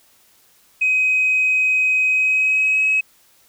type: tone with pitch glide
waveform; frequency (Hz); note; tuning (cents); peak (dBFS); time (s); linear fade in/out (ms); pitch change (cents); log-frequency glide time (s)
sine; 2523 to 2557; D#7 to D#7; +23 to +47; -13; 0.81-3.01; 10; +24; 2.07-2.88
effects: tanh soft clip ceiling -10 dBFS + white hiss -55 dBFS RMS until 3.48 s